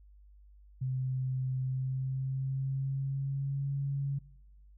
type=tone with pitch glide; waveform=sine; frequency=129.9 to 139.22 Hz; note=C3 to C#3; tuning=-12 to +8 cents; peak=-30 dBFS; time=0.81-4.19 s; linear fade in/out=10 ms; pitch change=+120 cents; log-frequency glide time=1.61-3.7 s; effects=noise-tail reverb RT60 0.9 s tail -21 dB re dry + added 50 Hz sine -54 dBFS peak until 4.77 s